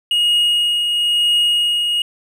triangle tone with tremolo, 2875 Hz, F7, 50 cents sharp, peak -10 dBFS, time 0.11-2.02 s, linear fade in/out 2 ms, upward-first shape triangle, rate 1 Hz, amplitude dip 40%, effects none

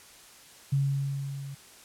sine tone with level ramp, 138.59 Hz, C#3, in tune, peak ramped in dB -21 to -37 dBFS, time 0.72-1.55 s, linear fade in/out 10 ms, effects white hiss -52 dBFS RMS until 1.84 s + low-pass 11000 Hz 12 dB/octave

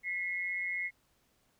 sine tone pair together, 1975.5 / 2158 Hz, B6 / C#7, 0 / -47 cents, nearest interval major second, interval 153 cents, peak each -37 / -34 dBFS, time 0.03-0.91 s, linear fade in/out 50 ms, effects pink hiss -72 dBFS RMS until 1.59 s

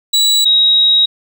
35% pulse / sine tone pair in turn, 3919 / 3807 Hz, B7 / A#7, -14 / +36 cents, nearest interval minor second, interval 50 cents, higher first, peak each -7 dBFS, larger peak neither, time 0.13-0.45 / 0.45-1.06 s, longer second, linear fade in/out 10 ms, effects 8-bit

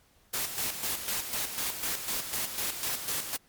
white noise with tremolo, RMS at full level -31 dBFS, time 0.33-3.37 s, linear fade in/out 10 ms, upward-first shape square, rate 4 Hz, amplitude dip 55%, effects pink hiss -64 dBFS RMS until 3.48 s + MP3 96 kbps

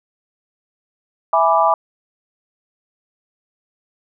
sine chord, E dominant seventh, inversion none, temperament equal, 659.3 / 830.6 / 987.8 / 1174.7 Hz, E5 / G#5 / B5 / D6, 0 / 0 / 0 / 0 cents, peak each -17 dBFS, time 1.33-1.74 s, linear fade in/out 2 ms, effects none

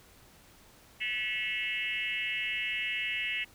sine tone with frequency modulation, 2411 Hz, D7, 45 cents sharp, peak -30 dBFS, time 1-3.45 s, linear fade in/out 20 ms, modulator 230 Hz, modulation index 2.2, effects pink hiss -58 dBFS RMS until 3.54 s

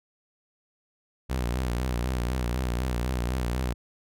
sawtooth tone with vibrato, 61.74 Hz, B1, in tune, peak -22 dBFS, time 1.29-3.74 s, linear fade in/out 20 ms, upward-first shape sine, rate 4 Hz, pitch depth 87 cents each way, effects none

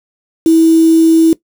sine tone with quantisation, 325.2 Hz, E4, 23 cents flat, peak -4 dBFS, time 0.46-1.33 s, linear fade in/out 2 ms, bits 4, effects noise-tail reverb RT60 0.1 s tail -18 dB re dry

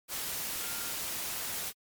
sine tone in noise, 1400 Hz, F6, 4 cents sharp, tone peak -46 dBFS, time 0.59-0.94 s, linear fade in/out 50 ms, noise white, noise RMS -36 dBFS, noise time 0.08-1.73 s, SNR -13 dB, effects MP3 96 kbps

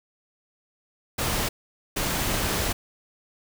pink noise bursts at uneven times, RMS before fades -26 dBFS, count 2, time 1.18-1.49 / 1.96-2.73 s, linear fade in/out 10 ms, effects none

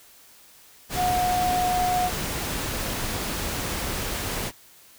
sine tone in noise, 725 Hz, F#5, 35 cents flat, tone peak -21 dBFS, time 0.95-2.11 s, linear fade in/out 50 ms, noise pink, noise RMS -29 dBFS, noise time 0.89-4.52 s, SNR +5 dB, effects white hiss -52 dBFS RMS until 4.98 s

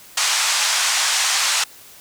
white band-pass noise, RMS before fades -19 dBFS, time 0.17-1.64 s, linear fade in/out 5 ms, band 790 to 7800 Hz, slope 24 dB/octave, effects white hiss -44 dBFS RMS until 2 s

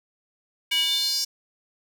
square tone with high-pass filter sweep, 324.4 Hz, E4, 28 cents flat, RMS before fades -24 dBFS, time 0.71-1.25 s, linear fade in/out 10 ms, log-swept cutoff 2600 to 5500 Hz, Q 6.5, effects none

